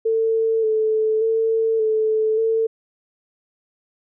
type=tone with vibrato; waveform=sine; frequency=442.3 Hz; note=A4; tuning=9 cents sharp; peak=-16 dBFS; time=0.05-2.67 s; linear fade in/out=10 ms; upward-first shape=square; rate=0.86 Hz; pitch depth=23 cents each way; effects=none